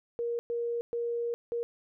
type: tone bursts at uneven times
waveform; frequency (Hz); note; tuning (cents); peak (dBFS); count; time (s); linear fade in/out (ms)
sine; 471.3; A#4; +19; -29; 4; 0.19-0.39 / 0.5-0.81 / 0.93-1.34 / 1.52-1.63; 0
effects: none